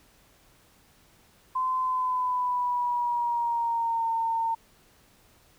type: tone with pitch glide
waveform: sine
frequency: 1028 to 910.6 Hz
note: C6 to A#5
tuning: -31 to -41 cents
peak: -24 dBFS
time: 1.55-4.55 s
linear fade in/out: 10 ms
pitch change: -210 cents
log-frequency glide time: 1.8-4.09 s
effects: pink hiss -60 dBFS RMS until 5.58 s